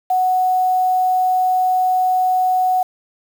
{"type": "tone with quantisation", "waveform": "sine", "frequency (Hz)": 740, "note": "F#5", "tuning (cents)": 0, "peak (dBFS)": -13, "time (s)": [0.1, 2.83], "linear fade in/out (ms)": 5, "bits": 6, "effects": []}